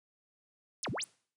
sine exponential two-way sweep, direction down then up, 10548 to 98 to 10548 Hz, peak -34 dBFS, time 0.83-1.04 s, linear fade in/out 0 ms, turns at 0.9 s, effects noise-tail reverb RT60 0.5 s tail -24 dB re dry

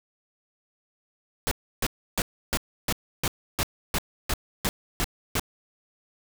pink noise bursts, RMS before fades -25 dBFS, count 12, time 1.47-5.396 s, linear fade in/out 0 ms, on 43 ms, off 310 ms, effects none

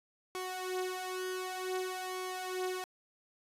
sawtooth tone with flanger, 370 Hz, F#4, in tune, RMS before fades -38 dBFS, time 0.35-2.84 s, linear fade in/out 0 ms, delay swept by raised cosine 0.89 to 4.79 ms, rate 0.54 Hz, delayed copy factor +0.75, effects resampled to 32000 Hz + 9-bit

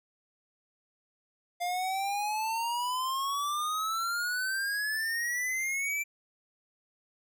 square exponential sweep, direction up, 698.5 to 2349 Hz, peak -30 dBFS, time 1.6-6.04 s, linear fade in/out 20 ms, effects none

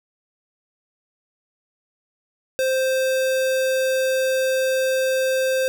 square tone, 523.3 Hz, C5, in tune, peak -19 dBFS, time 2.59-5.68 s, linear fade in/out 0 ms, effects none

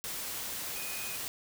sine tone in noise, 2489 Hz, D#7, in tune, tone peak -43 dBFS, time 0.76-1.16 s, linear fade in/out 0 ms, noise white, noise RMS -38 dBFS, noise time 0.04-1.28 s, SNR -8 dB, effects none

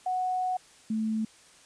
sine tone pair in turn, 738 / 219.4 Hz, F#5 / A3, -5 / -5 cents, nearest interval octave + major sixth, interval 2100 cents, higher first, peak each -26 dBFS, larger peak neither, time 0.06-0.57 / 0.9-1.25 s, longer first, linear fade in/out 5 ms, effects white hiss -56 dBFS RMS until 1.65 s + resampled to 22050 Hz

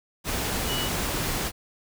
sine tone in noise, 2939 Hz, F#7, 12 cents flat, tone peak -30 dBFS, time 0.66-0.9 s, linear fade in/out 50 ms, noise pink, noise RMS -28 dBFS, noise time 0.24-1.52 s, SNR -5 dB, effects none

